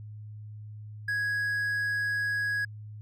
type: tone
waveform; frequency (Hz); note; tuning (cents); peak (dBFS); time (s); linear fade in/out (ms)
triangle; 1661.2; G#6; 0; -25; 1.08-2.65; 5
effects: added 106 Hz sine -40 dBFS peak until 3.01 s